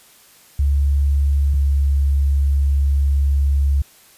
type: tone pair in turn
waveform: sine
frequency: 70.5 / 69.89 Hz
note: C#2 / C#2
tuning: +30 / +15 cents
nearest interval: unison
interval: 15 cents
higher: first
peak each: -13 dBFS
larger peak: neither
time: 0.59-1.54 / 1.54-3.82 s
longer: second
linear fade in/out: 5 ms
effects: white hiss -49 dBFS RMS until 4.17 s + resampled to 32000 Hz